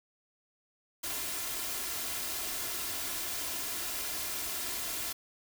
white noise with comb filter, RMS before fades -36 dBFS, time 1.03-5.13 s, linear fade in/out 10 ms, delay 2.9 ms, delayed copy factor +0.5, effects none

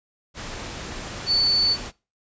sine tone in noise, 4484 Hz, C#8, 19 cents sharp, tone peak -17 dBFS, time 1.26-1.77 s, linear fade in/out 50 ms, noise pink, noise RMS -34 dBFS, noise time 0.34-1.92 s, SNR +14 dB, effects noise-tail reverb RT60 0.3 s tail -22 dB re dry + resampled to 16000 Hz

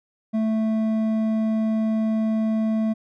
triangle tone with hard clipping, 220 Hz, A3, in tune, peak -21 dBFS, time 0.33-2.94 s, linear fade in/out 20 ms, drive 10 dB, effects none

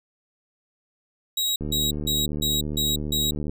sawtooth tone bursts, 3823 Hz, A#7, 43 cents sharp, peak -19 dBFS, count 6, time 1.37-3.31 s, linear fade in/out 5 ms, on 190 ms, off 160 ms
click train, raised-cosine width 3 ms, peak -18 dBFS, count 142, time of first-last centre 1.61-3.495 s, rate 74.8 Hz
effects none

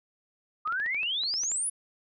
sine exponential sweep, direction up, 1200 to 10548 Hz, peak -27 dBFS, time 0.65-1.7 s, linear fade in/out 10 ms
clicks, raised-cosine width 0.3 ms, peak -28 dBFS, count 10, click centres 0.675 / 0.724 / 0.8 / 0.862 / 0.946 / 1.032 / 1.235 / 1.339 / 1.435 / 1.517 s
effects none

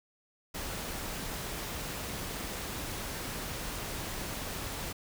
pink noise, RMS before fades -38 dBFS, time 0.54-4.93 s, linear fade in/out 10 ms, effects none

